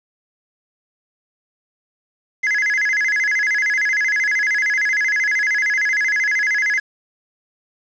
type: tone with vibrato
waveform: triangle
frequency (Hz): 1863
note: A#6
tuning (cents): -2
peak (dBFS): -14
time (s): 2.43-6.8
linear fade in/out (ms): 10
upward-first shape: square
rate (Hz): 13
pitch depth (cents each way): 180
effects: resampled to 16000 Hz + 7-bit